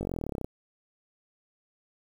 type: slowing click train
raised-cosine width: 2 ms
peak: -19 dBFS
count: 18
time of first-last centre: 0.01-0.445 s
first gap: 20 ms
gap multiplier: 1.03
effects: 8-bit